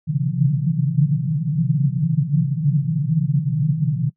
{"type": "band-pass noise", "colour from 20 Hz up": "pink", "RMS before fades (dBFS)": -19, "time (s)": [0.07, 4.1], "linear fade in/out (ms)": 10, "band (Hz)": [130, 170], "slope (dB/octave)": 96, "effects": ["noise-tail reverb RT60 0.1 s tail -21 dB re dry"]}